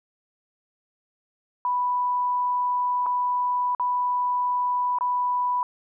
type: tone with dropouts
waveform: sine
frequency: 987.8 Hz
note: B5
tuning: in tune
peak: -21 dBFS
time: 1.65-5.63 s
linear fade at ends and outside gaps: 1 ms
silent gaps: 3.061-3.065 / 3.749-3.797 / 4.986-5.009 s
effects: none